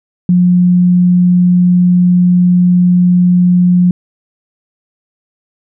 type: tone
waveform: sine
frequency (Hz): 178.6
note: F3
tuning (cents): +39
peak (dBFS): -5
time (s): 0.29-3.91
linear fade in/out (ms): 2
effects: none